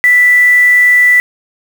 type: tone with quantisation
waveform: sine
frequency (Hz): 1975.5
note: B6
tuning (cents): 0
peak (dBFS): -4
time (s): 0.04-1.2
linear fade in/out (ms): 0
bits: 4
effects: none